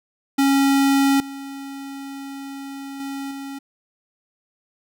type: tone with level steps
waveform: square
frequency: 275.2 Hz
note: C#4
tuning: 12 cents flat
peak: -15 / -32 / -28 / -31 dBFS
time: 0.38-3.59 s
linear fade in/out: 10 ms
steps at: 1.2 / 3 / 3.31 s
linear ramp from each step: 2 ms
effects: none